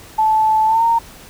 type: tone with pitch glide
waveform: sine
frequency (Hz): 872 to 922.3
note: A5 to A#5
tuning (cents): -16 to -19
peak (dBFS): -11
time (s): 0.18-0.99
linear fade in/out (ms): 10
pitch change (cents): +97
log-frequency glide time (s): 0.66-0.84
effects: pink hiss -40 dBFS RMS until 1.29 s